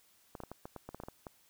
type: clicks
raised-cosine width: 1 ms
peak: -29 dBFS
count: 12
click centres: 0.352 / 0.403 / 0.436 / 0.516 / 0.655 / 0.763 / 0.89 / 0.946 / 1.001 / 1.036 / 1.085 / 1.268 s
effects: white hiss -67 dBFS RMS until 1.49 s